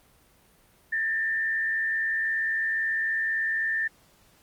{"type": "tone with frequency modulation", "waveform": "sine", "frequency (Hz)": 1789, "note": "A6", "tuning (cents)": 28, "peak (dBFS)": -24, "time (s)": [0.92, 3.88], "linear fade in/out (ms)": 10, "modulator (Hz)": 83.8, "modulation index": 0.57, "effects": ["pink hiss -60 dBFS RMS until 4.42 s", "Opus 32 kbps"]}